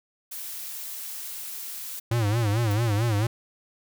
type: noise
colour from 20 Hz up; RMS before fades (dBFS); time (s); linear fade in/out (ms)
blue; -36; 0.31-2; 10
type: tone with vibrato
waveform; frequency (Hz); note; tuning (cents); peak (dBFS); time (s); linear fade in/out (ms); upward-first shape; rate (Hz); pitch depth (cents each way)
square; 110; A2; 0; -22; 2.11-3.27; 5; sine; 4.5; 150
type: noise with exponential decay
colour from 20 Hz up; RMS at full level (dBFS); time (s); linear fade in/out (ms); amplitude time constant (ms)
violet; -35; 2.71-2.78; 2; 15
effects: none